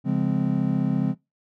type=chord; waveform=triangle; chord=Db major seventh; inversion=none; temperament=just; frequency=138.59 / 173.24 / 207.9 / 259.9 Hz; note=Db3 / F3 / Ab3 / C4; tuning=0 / -14 / +2 / -11 cents; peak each=-24 dBFS; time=0.04-1.15 s; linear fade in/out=50 ms; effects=noise-tail reverb RT60 0.2 s tail -20 dB re dry